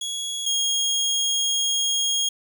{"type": "tone pair in turn", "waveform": "25% pulse", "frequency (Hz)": [3341, 3270], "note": ["G#7", "G#7"], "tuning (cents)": [10, -28], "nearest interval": "unison", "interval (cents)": 38, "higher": "first", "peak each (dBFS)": [-23, -17], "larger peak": "second", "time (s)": [[0.01, 0.46], [0.46, 2.29]], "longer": "second", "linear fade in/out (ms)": 5, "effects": []}